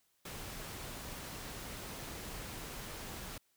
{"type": "noise", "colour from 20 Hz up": "pink", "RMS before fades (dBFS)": -45, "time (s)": [0.25, 3.38], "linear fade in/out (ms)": 5, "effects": ["white hiss -75 dBFS RMS until 3.56 s"]}